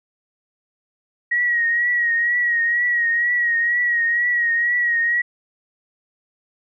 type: tone with vibrato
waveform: sine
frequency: 1900 Hz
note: A#6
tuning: 33 cents sharp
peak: -16 dBFS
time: 1.31-5.22 s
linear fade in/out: 10 ms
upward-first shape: triangle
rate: 2.1 Hz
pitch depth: 51 cents each way
effects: none